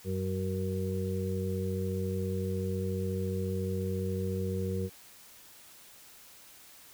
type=harmonic tone; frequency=94.2 Hz; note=F#2; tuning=32 cents sharp; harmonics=1 / 2 / 4 / 5; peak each=-33 / -35 / -38 / -37 dBFS; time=0.04-4.9 s; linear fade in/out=50 ms; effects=white hiss -54 dBFS RMS until 6.93 s